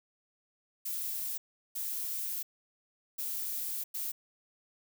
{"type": "noise bursts at uneven times", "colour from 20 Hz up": "violet", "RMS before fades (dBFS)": -36, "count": 4, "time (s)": [[0.85, 1.38], [1.75, 2.43], [3.18, 3.84], [3.94, 4.12]], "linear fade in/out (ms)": 10, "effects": []}